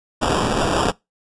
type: noise with sample-and-hold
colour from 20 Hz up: white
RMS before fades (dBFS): -19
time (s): 0.21-0.92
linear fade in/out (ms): 20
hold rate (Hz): 2100
effects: noise-tail reverb RT60 0.2 s tail -23 dB re dry + resampled to 22050 Hz